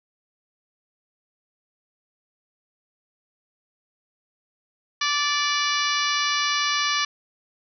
harmonic tone, 583 Hz, D5, 13 cents flat, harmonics 2 / 3 / 4 / 5 / 6 / 7 / 8 / 9 / 10, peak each -26 / -28 / -29 / -30 / -31 / -31 / -32 / -33 / -33 dBFS, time 5.01-7.05 s, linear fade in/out 5 ms, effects none

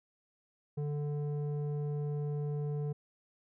square tone with low-pass filter, 146.83 Hz, D3, in tune, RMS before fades -35 dBFS, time 0.77-2.93 s, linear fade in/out 10 ms, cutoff 450 Hz, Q 1.2, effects none

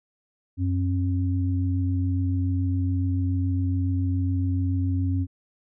sine tone pair together, 92.37 / 270 Hz, F#2 / C#4, -2 / -45 cents, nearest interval octave + perfect fifth, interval 1857 cents, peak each -22 / -28 dBFS, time 0.57-5.27 s, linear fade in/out 50 ms, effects none

